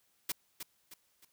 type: noise with echo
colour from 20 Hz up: white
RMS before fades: -34 dBFS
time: 0.29-0.32 s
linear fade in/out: 5 ms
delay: 310 ms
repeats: 3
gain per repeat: -8 dB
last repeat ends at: 1.25 s
effects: white hiss -73 dBFS RMS until 1.32 s